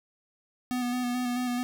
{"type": "tone with vibrato", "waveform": "square", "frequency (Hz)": 246.9, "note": "B3", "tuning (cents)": 0, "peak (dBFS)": -28, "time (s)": [0.71, 1.63], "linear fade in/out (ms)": 0, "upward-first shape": "square", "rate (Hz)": 4.6, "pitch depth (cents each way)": 20, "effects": []}